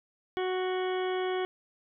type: harmonic tone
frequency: 370 Hz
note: F#4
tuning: in tune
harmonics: 1 / 2 / 3 / 4 / 5 / 6 / 8 / 9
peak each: -29 / -36 / -41 / -43 / -44 / -44 / -47 / -45 dBFS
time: 0.37-1.45 s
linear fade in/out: 0 ms
effects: none